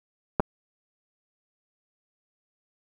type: clicks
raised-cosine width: 1 ms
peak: -7 / -11 dBFS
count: 2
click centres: 0.398 / 0.403 s
effects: 8-bit